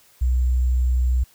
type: tone with sample-and-hold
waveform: sine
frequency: 62.5 Hz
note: B1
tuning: 21 cents sharp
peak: -16 dBFS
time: 0.21-1.24 s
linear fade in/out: 10 ms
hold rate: 7350 Hz
effects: white hiss -55 dBFS RMS until 1.34 s